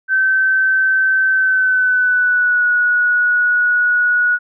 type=tone with pitch glide; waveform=sine; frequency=1541 to 1460.4 Hz; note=G6 to F#6; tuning=-30 to -23 cents; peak=-11 dBFS; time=0.08-4.39 s; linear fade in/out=50 ms; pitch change=-93 cents; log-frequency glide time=1.31-2.68 s; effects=none